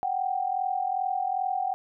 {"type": "tone pair together", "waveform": "sine", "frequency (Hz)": [739.5, 782], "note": ["F#5", "G5"], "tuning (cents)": [-1, -4], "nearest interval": "minor second", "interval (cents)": 97, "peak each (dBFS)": -28, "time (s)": [0.03, 1.74], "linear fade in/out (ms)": 0, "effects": []}